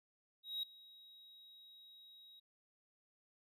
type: tone with ADSR envelope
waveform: triangle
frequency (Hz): 3810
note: A#7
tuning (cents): +37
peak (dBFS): -35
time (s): 0.43-2.4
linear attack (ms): 200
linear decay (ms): 4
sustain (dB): -21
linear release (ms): 11
effects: none